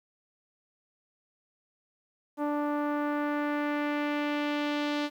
sawtooth tone with low-pass filter sweep, 293.7 Hz, D4, in tune, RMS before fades -30 dBFS, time 2.37-5.1 s, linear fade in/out 50 ms, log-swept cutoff 1000 to 4000 Hz, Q 1.5, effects 10-bit

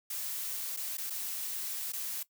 blue noise with dropouts, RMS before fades -37 dBFS, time 0.1-2.23 s, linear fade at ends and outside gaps 5 ms, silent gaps 0.765-0.771 / 0.971-0.98 / 1.099-1.104 / 1.922-1.932 s, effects noise-tail reverb RT60 0.1 s tail -18 dB re dry

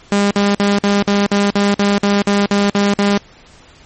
sawtooth tone bursts, 201.9 Hz, G#3, 49 cents flat, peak -7 dBFS, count 13, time 0.12-3.178 s, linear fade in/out 2 ms, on 190 ms, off 49 ms, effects pink hiss -44 dBFS RMS until 3.85 s + MP3 32 kbps

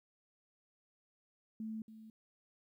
sine tone with echo, 220 Hz, A3, in tune, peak -39 dBFS, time 1.6-1.82 s, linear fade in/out 2 ms, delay 280 ms, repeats 1, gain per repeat -12 dB, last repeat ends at 2.1 s, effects 13-bit

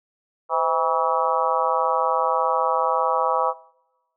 harmonic tone with a mistuned harmonic, 161.7 Hz, E3, 33 cents flat, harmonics 3 / 4 / 5 / 6 / 7 / 8, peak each -26 / -27 / -25 / -24 / -24 / -28 dBFS, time 0.49-3.54 s, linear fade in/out 50 ms, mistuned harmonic 3, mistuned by +92 cents, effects noise-tail reverb RT60 1.0 s tail -22 dB re dry

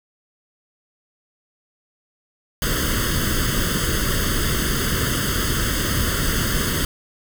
pink noise with comb filter, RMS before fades -21 dBFS, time 2.62-6.85 s, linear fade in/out 2 ms, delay 0.62 ms, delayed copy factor +0.95, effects none

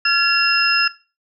sine tone cluster, 1374 / 1702 / 2743 / 5130 Hz, F6 / G#6 / F7 / E8, -29 / +42 / -32 / -48 cents, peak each -19 dBFS, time 0.05-0.88 s, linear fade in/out 5 ms, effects noise-tail reverb RT60 0.3 s tail -17 dB re dry

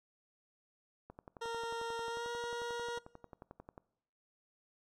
click train, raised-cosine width 1 ms, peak -35 dBFS, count 31, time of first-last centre 1.1-3.779 s, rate 11.2 Hz
20% pulse tone with pitch glide, 462.3 to 474.5 Hz, A#4 to A#4, -14 to +31 cents, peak -33 dBFS, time 1.41-2.99 s, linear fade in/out 10 ms, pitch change +45 cents, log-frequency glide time 2.07-2.29 s
effects noise-tail reverb RT60 0.8 s tail -22 dB re dry + low-pass 7000 Hz 12 dB/octave

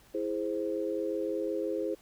sine chord, E augmented, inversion none, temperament equal, 329.6 / 415.3 / 523.3 Hz, E4 / G#4 / B#4, 0 / 0 / 0 cents, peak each -34 dBFS, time 0.14-1.95 s, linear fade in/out 10 ms, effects pink hiss -60 dBFS RMS until 2.01 s

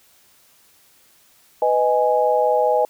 sine chord, G# minor, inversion first, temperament just, 498.4 / 623 / 830.6 Hz, B4 / D#5 / G#5, +16 / +2 / 0 cents, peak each -19 dBFS, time 1.62-2.85 s, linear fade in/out 2 ms, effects white hiss -55 dBFS RMS until 2.89 s

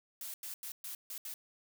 blue noise bursts at uneven times, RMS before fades -43 dBFS, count 6, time 0.21-0.34 / 0.43-0.54 / 0.63-0.72 / 0.84-0.95 / 1.1-1.18 / 1.25-1.34 s, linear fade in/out 2 ms, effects none

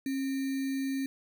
sine tone with sample-and-hold, 270 Hz, C#4, 45 cents flat, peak -29 dBFS, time 0.06-1.06 s, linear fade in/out 2 ms, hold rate 2100 Hz, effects none

